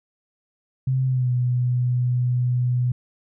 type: tone with pitch glide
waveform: sine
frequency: 130.81 to 123.97 Hz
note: C3 to B2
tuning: 0 to +7 cents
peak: -18 dBFS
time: 0.87-2.92 s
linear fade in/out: 5 ms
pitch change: -93 cents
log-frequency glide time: 1.06-1.31 s
effects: none